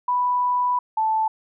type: tone pair in turn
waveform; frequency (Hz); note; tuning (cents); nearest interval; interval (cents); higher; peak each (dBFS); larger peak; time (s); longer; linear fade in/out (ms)
sine; 987.8 / 877.9; B5 / A5; 0 / -4; major second; 204; first; -18; neither; 0.08-0.79 / 0.97-1.28; first; 5
effects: none